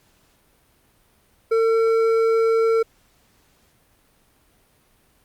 triangle tone with hard clipping, 451.7 Hz, A4, 45 cents sharp, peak -17 dBFS, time 1.51-2.83 s, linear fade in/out 10 ms, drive 11 dB, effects pink hiss -60 dBFS RMS until 5.24 s + Opus 48 kbps

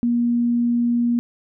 sine tone, 238.2 Hz, A#3, 38 cents sharp, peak -16 dBFS, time 0.03-1.19 s, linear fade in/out 0 ms, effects none

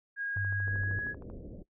sine tone with pitch glide, 1635 to 1671.3 Hz, G#6 to G#6, -28 to +10 cents, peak -32 dBFS, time 0.16-1.15 s, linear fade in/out 50 ms, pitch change +38 cents, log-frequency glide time 0.31-1.02 s
sine tone with vibrato, 98 Hz, G2, in tune, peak -32 dBFS, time 0.36-0.99 s, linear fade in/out 5 ms, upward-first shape triangle, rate 5.9 Hz, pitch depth 17 cents each way
click train, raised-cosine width 1 ms, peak -36 dBFS, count 13, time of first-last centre 0.37-1.3 s, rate 12.9 Hz
pink low-pass noise, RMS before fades -45 dBFS, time 0.66-1.63 s, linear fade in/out 10 ms, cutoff 560 Hz, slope 48 dB/octave
effects noise-tail reverb RT60 0.1 s tail -18 dB re dry

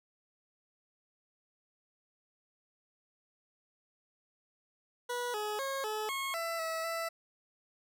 20% pulse tone with pitch steps, 487.6 / 422.2 / 543 / 429.5 / 1088 / 667 / 650 / 663 Hz, B4 / G#4 / C#5 / A4 / C#6 / E5 / E5 / E5, -22 / +29 / -36 / -42 / -33 / +20 / -24 / +10 cents, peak -29 dBFS, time 5.09-7.09 s, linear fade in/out 10 ms, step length 250 ms, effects none

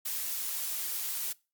blue noise with amplitude modulation, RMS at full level -33 dBFS, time 0.05-1.33 s, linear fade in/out 10 ms, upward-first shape sine, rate 109 Hz, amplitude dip 25%, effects noise-tail reverb RT60 0.3 s tail -23 dB re dry + Opus 48 kbps

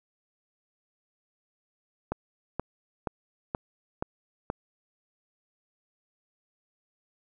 click train, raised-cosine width 1 ms, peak -15 dBFS, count 6, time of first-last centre 2.12-4.501 s, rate 2.1 Hz, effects none

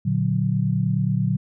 sine chord, Bb augmented, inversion none, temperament equal with one note detuned, 117.56 / 146.83 / 185 Hz, Bb2 / D3 / F#3, +15 / 0 / 0 cents, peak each -23 dBFS, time 0.05-1.37 s, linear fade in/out 10 ms, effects none

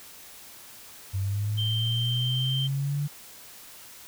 sine linear sweep, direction up, 95.3 to 146.83 Hz, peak -25 dBFS, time 1.13-3.08 s, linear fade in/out 20 ms
sine tone, 3136 Hz, G7, in tune, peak -28 dBFS, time 1.57-2.68 s, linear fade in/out 20 ms
effects white hiss -47 dBFS RMS until 4.07 s

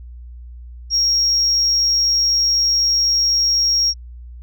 sine tone, 5588 Hz, F8, in tune, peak -12 dBFS, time 0.9-3.94 s, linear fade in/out 50 ms, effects tanh soft clip ceiling -10 dBFS + added 60 Hz sine -33 dBFS peak until 4.42 s

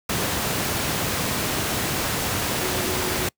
sine tone in noise, 366.8 Hz, F#4, 15 cents flat, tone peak -30 dBFS, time 2.61-3.27 s, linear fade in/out 5 ms, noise pink, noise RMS -24 dBFS, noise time 0.09-3.29 s, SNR -9 dB, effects noise-tail reverb RT60 0.1 s tail -26 dB re dry + high-pass 80 Hz 12 dB/octave

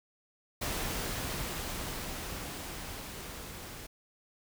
pink noise with level ramp, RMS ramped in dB -34 to -45 dBFS, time 0.61-3.87 s, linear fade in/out 10 ms, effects none

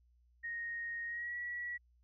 sine tone with pitch glide, 1864.7 to 1933.8 Hz, A#6 to B6, 0 to -37 cents, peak -38 dBFS, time 0.43-1.78 s, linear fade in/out 20 ms, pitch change +63 cents, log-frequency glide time 1.06-1.36 s, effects added 60 Hz sine -66 dBFS peak until 2.03 s

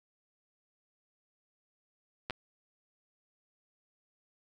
clicks, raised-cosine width 0.3 ms, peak -20 dBFS, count 2, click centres 2.299 / 2.307 s, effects none

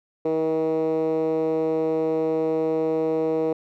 10% pulse tone with band-pass filter, 159.4 Hz, D#3, 42 cents sharp, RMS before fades -23 dBFS, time 0.25-3.53 s, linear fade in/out 5 ms, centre 420 Hz, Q 4.7, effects none

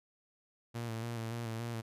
sawtooth tone with vibrato, 115.3 Hz, A#2, 19 cents flat, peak -33 dBFS, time 0.74-1.82 s, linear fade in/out 20 ms, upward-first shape square, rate 3.5 Hz, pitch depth 35 cents each way, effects resampled to 32000 Hz

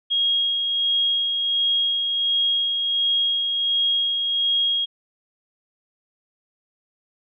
sine tone with tremolo, 3274 Hz, G#7, 25 cents flat, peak -17 dBFS, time 0.1-4.86 s, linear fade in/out 20 ms, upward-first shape sine, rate 1.4 Hz, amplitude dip 35%, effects none

